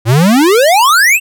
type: exponential sweep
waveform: square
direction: up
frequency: 106.4 to 2788 Hz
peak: -6 dBFS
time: 0.05-1.2 s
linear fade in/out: 50 ms
effects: none